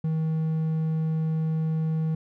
triangle tone, 159.1 Hz, D#3, 39 cents sharp, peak -21 dBFS, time 0.04-2.15 s, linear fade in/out 5 ms, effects none

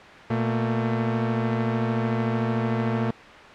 sawtooth tone pair together, 119 / 224.6 Hz, A#2 / A3, +36 / +36 cents, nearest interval major seventh, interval 1100 cents, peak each -21 dBFS, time 0.3-3.11 s, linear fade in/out 5 ms, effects white hiss -42 dBFS RMS until 3.54 s + low-pass 2000 Hz 12 dB/octave

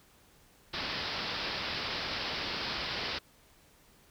white low-pass noise, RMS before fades -36 dBFS, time 0.73-3.19 s, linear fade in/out 10 ms, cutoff 5200 Hz, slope 96 dB/octave, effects pink hiss -62 dBFS RMS until 4.1 s

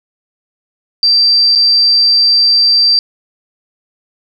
sine tone with dropouts, 4691 Hz, D8, 3 cents flat, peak -6 dBFS, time 1.03-2.99 s, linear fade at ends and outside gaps 1 ms, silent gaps 1.552-1.557 s, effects 7-bit

